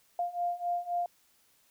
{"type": "beating tone pair", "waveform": "sine", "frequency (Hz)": [698.5, 702.3], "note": ["F5", "F5"], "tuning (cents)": [0, 10], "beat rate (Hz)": 3.8, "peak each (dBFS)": [-34, -32], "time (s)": [0.19, 1.06], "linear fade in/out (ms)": 2, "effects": ["white hiss -67 dBFS RMS until 1.7 s"]}